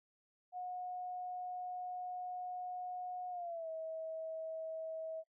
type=tone with pitch glide; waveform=sine; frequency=726 to 643.1 Hz; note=F#5 to E5; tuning=-33 to -43 cents; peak=-40 dBFS; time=0.52-5.24 s; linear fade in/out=50 ms; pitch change=-210 cents; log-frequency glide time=3.3-3.69 s; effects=noise-tail reverb RT60 0.1 s tail -26 dB re dry